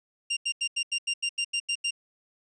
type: tone bursts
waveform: sawtooth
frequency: 2788 Hz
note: F7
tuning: 4 cents flat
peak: -22 dBFS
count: 11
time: 0.3-1.909 s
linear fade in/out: 10 ms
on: 69 ms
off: 85 ms
effects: resampled to 22050 Hz